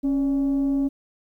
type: tone with frequency modulation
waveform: sine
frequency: 275.5 Hz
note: C#4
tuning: 11 cents flat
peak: -18 dBFS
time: 0.03-0.89 s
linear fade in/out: 20 ms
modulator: 308 Hz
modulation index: 0.23
effects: tanh soft clip ceiling -16 dBFS + 10-bit